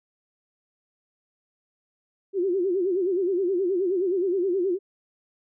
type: tone with vibrato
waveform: sine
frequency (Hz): 370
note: F#4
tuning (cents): 0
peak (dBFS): -21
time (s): 2.33-4.79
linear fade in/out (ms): 50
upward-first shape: sine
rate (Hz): 9.5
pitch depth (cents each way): 130
effects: none